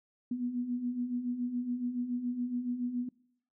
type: beating tone pair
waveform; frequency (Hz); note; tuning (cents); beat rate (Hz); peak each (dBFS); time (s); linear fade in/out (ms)
sine; 239.7 / 246.8; A#3 / B3; +48 / -1; 7.1; -39 / -32; 0.31-3.09; 5
effects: noise-tail reverb RT60 0.7 s tail -24 dB re dry